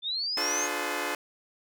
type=linear sweep; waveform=sine; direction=up; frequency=3498 to 6670 Hz; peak=-28 dBFS; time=0.02-0.69 s; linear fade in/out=50 ms
type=chord; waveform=10% pulse; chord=D diminished seventh; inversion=none; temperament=just; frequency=293.7 / 352.4 / 422.9 / 507.5 Hz; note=D4 / F4 / Ab4 / Cb5; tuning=0 / +16 / +31 / +47 cents; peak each=-27 dBFS; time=0.37-1.15 s; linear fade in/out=2 ms
effects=none